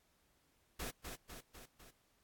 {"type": "noise with echo", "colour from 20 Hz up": "pink", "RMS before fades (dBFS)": -43, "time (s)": [0.79, 0.91], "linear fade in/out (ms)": 10, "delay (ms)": 250, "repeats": 4, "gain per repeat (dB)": -4, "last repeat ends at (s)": 1.91, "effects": ["pink hiss -75 dBFS RMS until 2.23 s", "AAC 64 kbps"]}